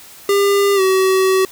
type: tone with pitch glide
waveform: square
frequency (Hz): 400.7 to 379.1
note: G4 to F#4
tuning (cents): +38 to +42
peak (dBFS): -12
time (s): 0.29-1.45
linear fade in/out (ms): 2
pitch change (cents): -96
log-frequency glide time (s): 0.75-0.81
effects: white hiss -40 dBFS RMS until 1.51 s

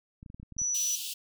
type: clicks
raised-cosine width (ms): 5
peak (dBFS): -33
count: 9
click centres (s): 0.229 / 0.262 / 0.301 / 0.345 / 0.399 / 0.43 / 0.523 / 0.567 / 0.617
type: tone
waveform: sine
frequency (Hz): 5920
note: F#8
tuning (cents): 0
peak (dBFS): -27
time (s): 0.58-0.96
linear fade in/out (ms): 10
type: high-pass noise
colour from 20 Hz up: pink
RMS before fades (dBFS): -37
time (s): 0.74-1.14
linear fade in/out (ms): 10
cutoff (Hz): 2700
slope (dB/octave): 96
effects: none

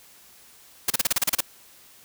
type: noise bursts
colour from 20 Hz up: white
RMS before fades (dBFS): -21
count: 10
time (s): 0.88-1.407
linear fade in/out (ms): 5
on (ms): 23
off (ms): 33
effects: white hiss -52 dBFS RMS until 2.04 s

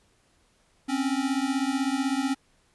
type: beating tone pair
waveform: square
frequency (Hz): 261.6 / 277.6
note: C4 / C#4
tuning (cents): 0 / +3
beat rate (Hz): 16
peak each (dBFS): -28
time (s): 0.88-2.35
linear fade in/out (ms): 20
effects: pink hiss -65 dBFS RMS until 2.74 s + resampled to 24000 Hz

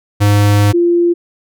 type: tone pair in turn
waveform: square / sine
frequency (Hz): 102.7 / 345.4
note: G#2 / F4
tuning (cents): -19 / -19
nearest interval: octave + major sixth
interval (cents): 2100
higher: second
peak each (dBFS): -8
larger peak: neither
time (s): 0.2-0.73 / 0.73-1.14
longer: first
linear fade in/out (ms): 20
effects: none

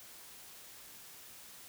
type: silence
effects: white hiss -53 dBFS RMS until 1.68 s

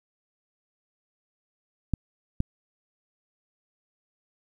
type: clicks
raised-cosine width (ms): 5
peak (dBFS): -12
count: 2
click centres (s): 1.937 / 2.404
effects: 9-bit

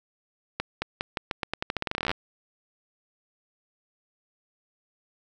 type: accelerating click train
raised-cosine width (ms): 0.3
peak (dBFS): -11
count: 23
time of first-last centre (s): 0.6-2.115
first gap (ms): 220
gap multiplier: 0.86
effects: none

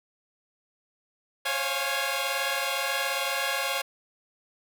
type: chord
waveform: 10% pulse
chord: Db major seventh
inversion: third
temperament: equal with one note detuned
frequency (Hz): 535.8 / 554.4 / 698.5 / 830.6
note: C5 / Db5 / F5 / Ab5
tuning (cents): +41 / 0 / 0 / 0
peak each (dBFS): -24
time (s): 1.45-3.82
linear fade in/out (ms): 10
effects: none

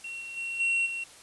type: tone with level steps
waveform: triangle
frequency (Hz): 2731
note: F7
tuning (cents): -39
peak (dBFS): -34 / -36 / -30 / -22 / -30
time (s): 0.04-1.04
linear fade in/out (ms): 5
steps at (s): 0.2 / 0.36 / 0.59 / 0.85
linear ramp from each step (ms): 20
effects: white hiss -51 dBFS RMS until 1.22 s + resampled to 24000 Hz

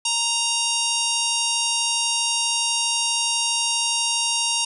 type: harmonic tone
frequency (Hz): 932.3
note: A#5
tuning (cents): 0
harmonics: 1 / 3 / 4 / 5 / 6 / 7 / 8 / 9 / 10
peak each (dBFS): -30 / -25 / -29 / -31 / -27 / -30 / -34 / -34 / -28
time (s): 0.05-4.65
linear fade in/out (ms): 5
effects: none

